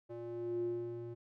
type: tone with band-pass filter sweep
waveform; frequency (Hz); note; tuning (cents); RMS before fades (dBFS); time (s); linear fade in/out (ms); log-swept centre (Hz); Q
square; 117.8; A#2; +19; -40; 0.09-1.15; 20; 460 to 270; 7
effects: none